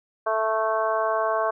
harmonic tone, 220 Hz, A3, in tune, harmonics 2 / 3 / 4 / 5 / 6 / 7, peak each -30 / -24 / -31 / -26 / -36 / -33 dBFS, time 0.26-1.51 s, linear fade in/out 10 ms, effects none

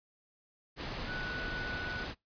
sine tone in noise, 1480 Hz, F#6, in tune, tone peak -38 dBFS, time 1.06-2.07 s, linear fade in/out 50 ms, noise pink, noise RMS -39 dBFS, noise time 0.76-2.15 s, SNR -2 dB, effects noise-tail reverb RT60 0.2 s tail -25 dB re dry + resampled to 11025 Hz

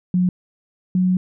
sine tone pair in turn, 180.9 / 183.53 Hz, F#3 / F#3, -39 / -14 cents, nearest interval unison, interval 25 cents, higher second, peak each -14 dBFS, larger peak neither, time 0.14-0.29 / 0.95-1.17 s, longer second, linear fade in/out 2 ms, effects none

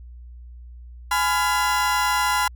35% pulse chord, F diminished, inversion first, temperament just, 838.1 / 1005.8 / 1396.9 Hz, Ab5 / Cb6 / F6, +16 / +31 / 0 cents, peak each -23 / -20 / -23 dBFS, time 1.11-2.48 s, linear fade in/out 5 ms, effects added 60 Hz sine -38 dBFS peak until 2.55 s

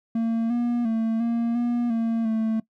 triangle tone with pitch steps, 227.9 / 239.3 / 224.6 / 233 / 239.5 / 228 / 221.7 Hz, A#3 / A#3 / A3 / A#3 / A#3 / A#3 / A3, -39 / +46 / +36 / -1 / +47 / -38 / +13 cents, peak -19 dBFS, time 0.15-2.6 s, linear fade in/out 5 ms, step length 350 ms, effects noise-tail reverb RT60 0.1 s tail -20 dB re dry

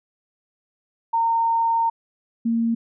sine tone pair in turn, 917 / 230 Hz, A#5 / A#3, -29 / -23 cents, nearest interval 2 octaves, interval 2394 cents, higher first, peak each -17 / -18 dBFS, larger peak first, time 1.13-1.9 / 2.45-2.75 s, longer first, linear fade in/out 10 ms, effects none

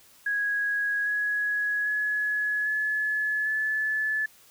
sine tone with pitch steps, 1657 / 1675.3 / 1693.8 / 1712.5 / 1731.4 Hz, G#6 / G#6 / G#6 / A6 / A6, -4 / +15 / +34 / -47 / -28 cents, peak -24 dBFS, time 0.26-4.26 s, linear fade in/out 5 ms, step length 800 ms, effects white hiss -56 dBFS RMS until 4.5 s

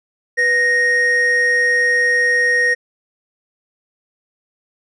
triangle tone pair together, 493.9 / 1864.7 Hz, B4 / A#6, 0 / 0 cents, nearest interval octave + major seventh, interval 2300 cents, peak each -20 / -11 dBFS, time 0.37-2.75 s, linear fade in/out 20 ms, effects resampled to 24000 Hz

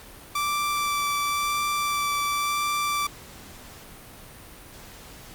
sawtooth tone with vibrato, 1168 Hz, D6, 10 cents flat, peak -20 dBFS, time 0.35-3.07 s, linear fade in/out 5 ms, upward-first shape sine, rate 0.95 Hz, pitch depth 10 cents each way, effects pink hiss -45 dBFS RMS until 5.34 s + Opus 48 kbps

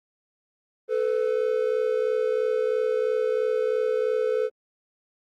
triangle tone pair together, 438.1 / 501.1 Hz, A4 / B4, -7 / +25 cents, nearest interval major second, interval 232 cents, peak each -22 / -23 dBFS, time 0.88-4.5 s, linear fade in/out 50 ms, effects Opus 24 kbps

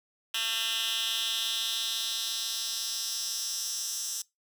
10% pulse tone with high-pass filter sweep, 225.9 Hz, A3, 46 cents sharp, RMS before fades -32 dBFS, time 0.34-4.22 s, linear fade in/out 5 ms, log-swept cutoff 2700 to 6400 Hz, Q 2.7, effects noise-tail reverb RT60 0.2 s tail -23 dB re dry

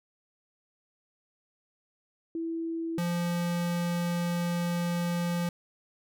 sine / square tone pair in turn, 329.6 / 173.19 Hz, E4 / F3, 0 / -14 cents, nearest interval major seventh, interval 1114 cents, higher first, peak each -30 / -28 dBFS, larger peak second, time 2.35-2.98 / 2.98-5.49 s, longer second, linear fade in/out 2 ms, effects none

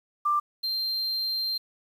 sine / triangle tone pair in turn, 1184 / 4164 Hz, D6 / C8, +14 / -9 cents, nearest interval octave + minor seventh, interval 2177 cents, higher second, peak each -21 / -25 dBFS, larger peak first, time 0.25-0.4 / 0.63-1.58 s, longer second, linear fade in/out 10 ms, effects 9-bit

